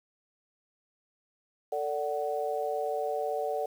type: tone cluster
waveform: sine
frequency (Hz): 445.5 / 583 / 747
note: A4 / D5 / F#5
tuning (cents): +22 / -13 / +16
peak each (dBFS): -33 / -33 / -33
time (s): 1.72-3.66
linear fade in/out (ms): 5
effects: 9-bit